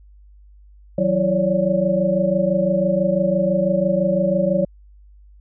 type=tone cluster; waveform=sine; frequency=161.5 / 186.1 / 330.5 / 553 / 579 Hz; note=E3 / F#3 / E4 / C#5 / D5; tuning=-35 / +10 / +5 / -4 / -25 cents; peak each=-29 / -20 / -28 / -20 / -21 dBFS; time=0.98-4.65 s; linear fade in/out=5 ms; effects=added 50 Hz sine -44 dBFS peak until 5.4 s